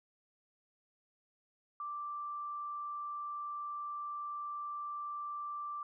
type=tone; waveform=sine; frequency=1174.7 Hz; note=D6; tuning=in tune; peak=-38 dBFS; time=1.8-5.83 s; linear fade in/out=2 ms; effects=none